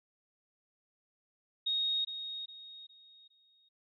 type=tone with echo; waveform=sine; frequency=3737 Hz; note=A#7; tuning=4 cents sharp; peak=-29 dBFS; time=1.66-2.05 s; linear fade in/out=10 ms; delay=410 ms; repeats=4; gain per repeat=-9 dB; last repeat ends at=3.69 s; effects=none